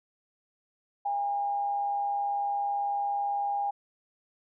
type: tone with amplitude modulation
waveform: sine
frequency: 810 Hz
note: G#5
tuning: 43 cents flat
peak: -25 dBFS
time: 1.05-3.71 s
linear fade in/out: 10 ms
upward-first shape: sine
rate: 138 Hz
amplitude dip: 35%
effects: none